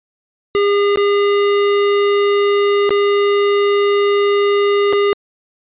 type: tone with dropouts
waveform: square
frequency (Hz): 405.6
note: G#4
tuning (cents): -41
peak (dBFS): -12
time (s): 0.55-5.13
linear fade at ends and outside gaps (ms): 0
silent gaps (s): 0.959-0.973 / 2.893-2.906 / 4.927-4.932
effects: resampled to 8000 Hz